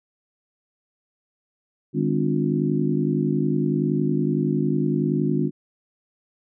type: harmonic tone with a mistuned harmonic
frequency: 50.8 Hz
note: G#1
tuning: 38 cents flat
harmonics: 3 / 4 / 5 / 6 / 7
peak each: -24 / -25 / -26 / -27 / -27 dBFS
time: 1.93-5.51 s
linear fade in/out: 50 ms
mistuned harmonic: 6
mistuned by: -67 cents
effects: none